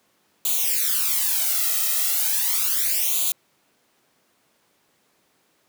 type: noise with flanger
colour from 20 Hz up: blue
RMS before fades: -22 dBFS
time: 0.45-3.32 s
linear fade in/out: 2 ms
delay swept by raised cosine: 0.28 to 1.58 ms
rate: 0.36 Hz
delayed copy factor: +0.95
effects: pink hiss -64 dBFS RMS until 5.68 s + high-pass 200 Hz 12 dB/octave